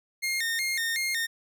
sawtooth tone with vibrato, 1975.5 Hz, B6, in tune, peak -23 dBFS, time 0.22-1.27 s, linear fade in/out 20 ms, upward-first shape square, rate 2.7 Hz, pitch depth 130 cents each way, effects none

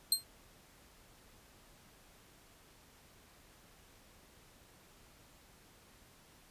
20% pulse tone with exponential decay, 4186 Hz, C8, in tune, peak -17 dBFS, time 0.12-0.24 s, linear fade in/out 2 ms, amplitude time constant 25 ms, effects pink hiss -62 dBFS RMS until 6.5 s + resampled to 32000 Hz

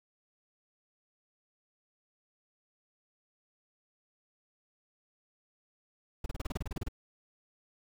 brown noise bursts, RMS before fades -33 dBFS, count 13, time 6.24-6.885 s, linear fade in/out 5 ms, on 21 ms, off 31 ms, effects none

